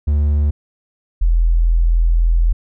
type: tone pair in turn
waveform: triangle / sine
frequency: 73.42 / 41.78 Hz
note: D2 / E1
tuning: 0 / +24 cents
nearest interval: minor seventh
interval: 976 cents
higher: first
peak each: -10 dBFS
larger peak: neither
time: 0.07-0.51 / 1.21-2.53 s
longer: second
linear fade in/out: 10 ms
effects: none